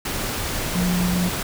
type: tone in noise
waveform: sine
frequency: 178.8 Hz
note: F3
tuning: 41 cents sharp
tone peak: -19 dBFS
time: 0.75-1.29 s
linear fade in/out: 5 ms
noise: pink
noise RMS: -26 dBFS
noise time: 0.05-1.43 s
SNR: +4 dB
effects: none